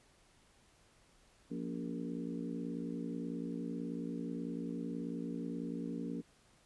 harmonic tone with a mistuned harmonic, 58.27 Hz, A#1, in tune, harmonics 3 / 4 / 5 / 6 / 7 / 8, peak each -43 / -42 / -42 / -52 / -51 / -50 dBFS, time 1.5-6.22 s, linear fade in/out 20 ms, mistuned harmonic 5, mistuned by -47 cents, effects pink hiss -67 dBFS RMS until 6.65 s + resampled to 24000 Hz

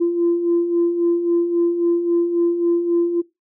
sine beating tone pair, 340 / 343.7 Hz, F4 / F4, -46 / -28 cents, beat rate 3.7 Hz, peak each -23 / -15 dBFS, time 0-3.22 s, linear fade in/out 20 ms, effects noise-tail reverb RT60 0.2 s tail -20 dB re dry + tanh soft clip ceiling -10 dBFS

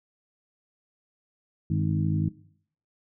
harmonic tone with a mistuned harmonic, 51.91 Hz, G#1, in tune, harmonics 2 / 3 / 4 / 5 / 6, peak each -28 / -25 / -31 / -38 / -34 dBFS, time 1.7-2.29 s, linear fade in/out 5 ms, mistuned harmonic 2, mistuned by -91 cents, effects noise-tail reverb RT60 0.6 s tail -18 dB re dry

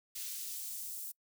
white noise with high-pass filter sweep, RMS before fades -42 dBFS, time 0.15-1.12 s, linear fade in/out 10 ms, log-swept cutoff 3100 to 9100 Hz, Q 0.71, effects noise-tail reverb RT60 0.1 s tail -25 dB re dry

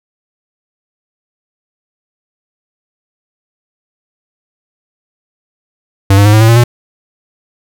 square tone with pitch steps, 98 / 101.4 / 104.91 / 108.55 / 112.31 / 116.21 / 120.23 Hz, G2 / G#2 / G#2 / A2 / A2 / A#2 / B2, 0 / -41 / +18 / -23 / +36 / -5 / -46 cents, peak -4 dBFS, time 6.1-6.639 s, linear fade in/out 5 ms, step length 77 ms, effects none

